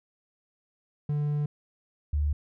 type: tone pair in turn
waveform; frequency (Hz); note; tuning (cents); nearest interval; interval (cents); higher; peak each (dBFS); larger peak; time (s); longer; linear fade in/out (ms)
triangle / sine; 147.4 / 73.7; D3 / D2; +7 / +7; octave; 1200; first; -23 / -23; neither; 1.09-1.46 / 2.13-2.33; first; 5
effects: none